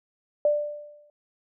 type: tone with exponential decay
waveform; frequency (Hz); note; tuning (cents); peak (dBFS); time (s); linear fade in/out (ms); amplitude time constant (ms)
sine; 591; D5; +11; -16; 0.45-1.1; 2; 140
effects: none